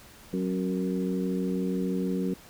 harmonic tone with a mistuned harmonic, 93 Hz, F#2, 9 cents sharp, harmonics 2 / 3 / 4 / 5, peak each -28 / -32 / -34 / -36 dBFS, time 0.33-2.34 s, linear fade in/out 5 ms, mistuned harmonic 3, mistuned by -42 cents, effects pink hiss -51 dBFS RMS until 2.49 s

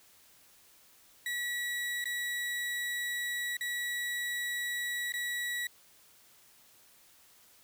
35% pulse tone with dropouts, 1935 Hz, B6, 36 cents flat, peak -31 dBFS, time 1.26-5.67 s, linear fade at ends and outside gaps 2 ms, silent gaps 2.042-2.055 / 3.569-3.609 / 5.122-5.138 s, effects white hiss -61 dBFS RMS until 7.63 s

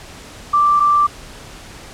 sine tone pair in turn, 1174.7 / 1174.7 Hz, D6 / D6, 0 / 0 cents, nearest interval unison, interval 0 cents, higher neither, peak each -10 dBFS, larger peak neither, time 0.53-0.8 / 0.8-1.07 s, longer neither, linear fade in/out 10 ms, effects pink hiss -37 dBFS RMS until 1.93 s + low-pass 9000 Hz 12 dB/octave

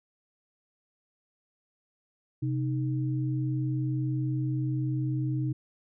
sine tone pair together, 129.9 / 309.4 Hz, C3 / D#4, -12 / -10 cents, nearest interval octave + minor third, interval 1502 cents, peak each -27 / -33 dBFS, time 2.42-5.53 s, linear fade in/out 10 ms, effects none

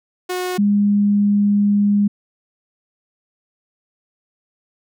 sawtooth / sine tone pair in turn, 363.9 / 204.2 Hz, F#4 / G#3, -29 / -29 cents, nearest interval minor seventh, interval 1000 cents, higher first, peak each -17 / -12 dBFS, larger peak second, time 0.29-0.58 / 0.58-2.08 s, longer second, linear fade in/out 10 ms, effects none

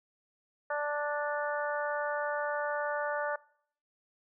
harmonic tone, 293.7 Hz, D4, in tune, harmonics 2 / 3 / 4 / 5 / 6, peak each -33 / -37 / -39 / -37 / -41 dBFS, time 0.7-3.36 s, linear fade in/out 5 ms, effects noise-tail reverb RT60 0.6 s tail -22 dB re dry

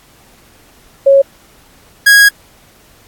sine / 45% pulse tone pair in turn, 550 / 1648.1 Hz, C#5 / G#6, -14 / -14 cents, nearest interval octave + perfect fifth, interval 1900 cents, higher second, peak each -3 dBFS, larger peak neither, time 1.06-1.22 / 2.06-2.29 s, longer second, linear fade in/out 10 ms, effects pink hiss -46 dBFS RMS until 3.07 s + AAC 64 kbps

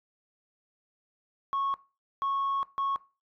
sine tone bursts at uneven times, 1100 Hz, C#6, 14 cents flat, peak -25 dBFS, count 3, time 1.53-1.74 / 2.22-2.63 / 2.78-2.96 s, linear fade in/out 0 ms, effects noise-tail reverb RT60 0.3 s tail -20 dB re dry + tanh soft clip ceiling -24 dBFS

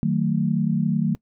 sine chord, D# diminished, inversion none, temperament just, 155.56 / 186.68 / 224 Hz, D#3 / F#3 / A3, 0 / +16 / +31 cents, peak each -23 dBFS, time 0.03-1.15 s, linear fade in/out 0 ms, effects noise-tail reverb RT60 0.1 s tail -23 dB re dry

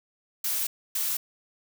blue noise bursts at uneven times, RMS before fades -28 dBFS, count 2, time 0.44-0.67 / 0.95-1.17 s, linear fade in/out 5 ms, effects none

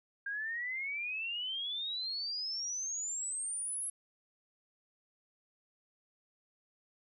sine exponential sweep, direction up, 1600 to 11000 Hz, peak -35 dBFS, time 0.26-3.9 s, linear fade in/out 5 ms, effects none

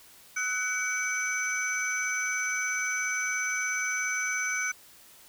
sine tone cluster, 1285 / 1491 / 2276 / 6060 Hz, E6 / F#6 / C#7 / F#8, -45 / +13 / +45 / +40 cents, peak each -39 / -30 / -30 / -32 dBFS, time 0.36-4.72 s, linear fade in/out 10 ms, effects tanh soft clip ceiling -22 dBFS + white hiss -54 dBFS RMS until 5.28 s

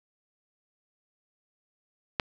click, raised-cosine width 0.3 ms, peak -9 dBFS, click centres 2.198 s, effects none

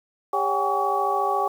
sine tone cluster, 400 / 560 / 759 / 813 / 1133 Hz, G4 / C#5 / F#5 / G#5 / C#6, +35 / +18 / +44 / -37 / +37 cents, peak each -28 / -31 / -27 / -25 / -25 dBFS, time 0.33-1.48 s, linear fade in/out 5 ms, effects 8-bit

